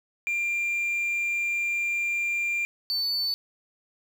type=tone pair in turn; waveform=sine; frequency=2385 / 4502 Hz; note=D7 / C#8; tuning=+26 / +26 cents; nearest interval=major seventh; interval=1100 cents; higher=second; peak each=-22 / -22 dBFS; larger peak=neither; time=0.27-2.65 / 2.9-3.34 s; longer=first; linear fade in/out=0 ms; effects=tanh soft clip ceiling -23 dBFS + 8-bit